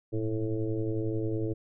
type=tone with frequency modulation; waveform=sine; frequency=221.5 Hz; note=A3; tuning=12 cents sharp; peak=-27 dBFS; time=0.12-1.54 s; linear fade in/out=20 ms; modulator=108 Hz; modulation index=2.3; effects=none